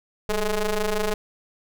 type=ring-modulated tone; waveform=sawtooth; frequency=209.1 Hz; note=G#3; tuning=12 cents sharp; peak=-15 dBFS; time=0.29-1.14 s; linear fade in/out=2 ms; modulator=222 Hz; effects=none